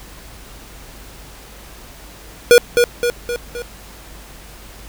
square tone with echo, 480.7 Hz, B4, 47 cents flat, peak -5 dBFS, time 2.51-2.58 s, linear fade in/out 0 ms, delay 260 ms, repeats 4, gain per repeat -5 dB, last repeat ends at 3.62 s, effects added 50 Hz sine -40 dBFS peak until 4.88 s + pink hiss -40 dBFS RMS until 4.88 s

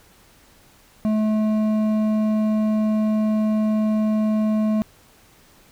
sine tone with hard clipping, 215.5 Hz, A3, 36 cents flat, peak -19 dBFS, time 1.05-4.82 s, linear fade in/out 0 ms, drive 8 dB, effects pink hiss -53 dBFS RMS until 5.71 s

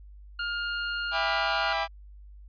sawtooth tone, 1413 Hz, F6, 20 cents sharp, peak -25 dBFS, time 0.39-1.73 s, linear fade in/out 5 ms
sawtooth chord, E minor seventh, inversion none, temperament equal with one note detuned, 659.3 / 804.6 / 987.8 / 1174.7 Hz, E5 / G5 / B5 / D6, 0 / +45 / 0 / 0 cents, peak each -28 / -26 / -30 / -30 dBFS, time 1.11-1.88 s, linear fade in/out 50 ms
effects added 50 Hz sine -45 dBFS peak until 2.48 s + resampled to 11025 Hz

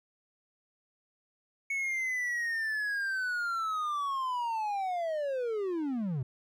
triangle linear sweep, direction down, 2217 to 118.1 Hz, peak -28 dBFS, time 1.7-6.23 s, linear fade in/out 5 ms, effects none

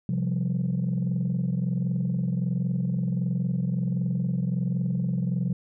sine chord, C suspended fourth, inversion none, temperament equal, 130.81 / 174.61 / 196 Hz, C3 / F3 / G3, 0 / 0 / 0 cents, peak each -26 / -25 / -30 dBFS, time 0.09-5.53 s, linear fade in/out 2 ms, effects tanh soft clip ceiling -19 dBFS

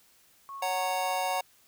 sine tone with tremolo, 1100 Hz, C#6, 14 cents flat, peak -37 dBFS, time 0.49-1.4 s, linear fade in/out 0 ms, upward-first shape triangle, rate 3.7 Hz, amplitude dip 55%
square chord, F# major, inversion second, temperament just, 555 / 740 / 925 Hz, C#5 / F#5 / A#5, +2 / 0 / -14 cents, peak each -36 / -31 / -34 dBFS, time 0.62-1.41 s, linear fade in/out 5 ms
effects white hiss -62 dBFS RMS until 1.67 s

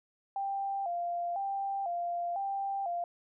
sine tone with vibrato, 740 Hz, F#5, in tune, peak -31 dBFS, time 0.36-3.04 s, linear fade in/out 2 ms, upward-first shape square, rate 1 Hz, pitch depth 110 cents each way, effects none

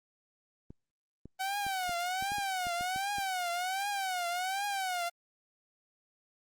clicks, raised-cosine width 3 ms, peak -33 dBFS, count 11, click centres 0.705 / 1.256 / 1.666 / 1.894 / 2.225 / 2.319 / 2.384 / 2.669 / 2.81 / 2.961 / 3.184 s
sawtooth tone with vibrato, 751 Hz, F#5, 26 cents sharp, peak -28 dBFS, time 1.39-5.1 s, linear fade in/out 20 ms, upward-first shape triangle, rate 1.3 Hz, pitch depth 160 cents each way
effects Opus 32 kbps

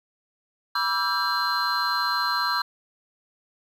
triangle tone cluster, 972 / 1158 / 1333 / 1588 / 4122 Hz, B5 / D6 / E6 / G6 / C8, -28 / -25 / +19 / +22 / -27 cents, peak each -27 dBFS, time 0.75-2.62 s, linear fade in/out 5 ms, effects none

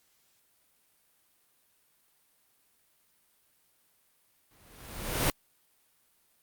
pink noise with exponential growth, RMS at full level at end -24 dBFS, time 4.51-5.3 s, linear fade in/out 2 ms, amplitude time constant 170 ms, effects white hiss -69 dBFS RMS until 6.42 s + Opus 48 kbps

